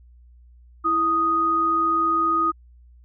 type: tone pair together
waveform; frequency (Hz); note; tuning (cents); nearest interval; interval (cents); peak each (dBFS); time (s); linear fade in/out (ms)
sine; 329.6 / 1244.5; E4 / D#6; 0 / 0; octave + major seventh; 2300; -27 / -18; 0.84-2.52; 20
effects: added 60 Hz sine -47 dBFS peak until 3.04 s